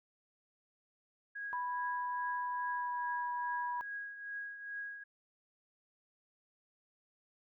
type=tone with tremolo; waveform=sine; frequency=1648 Hz; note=G#6; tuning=14 cents flat; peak=-38 dBFS; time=1.35-5.04 s; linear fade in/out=10 ms; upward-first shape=triangle; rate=2.4 Hz; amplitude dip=65%
type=tone with pitch glide; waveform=sine; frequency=987.8 to 975.9 Hz; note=B5 to B5; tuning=0 to -21 cents; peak=-35 dBFS; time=1.53-3.81 s; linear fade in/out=0 ms; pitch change=-21 cents; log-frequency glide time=2.64-3.09 s
effects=none